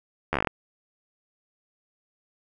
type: slowing click train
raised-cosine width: 0.5 ms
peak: -9 dBFS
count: 9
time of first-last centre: 0.33-0.472 s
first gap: 12 ms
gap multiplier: 1.11
effects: none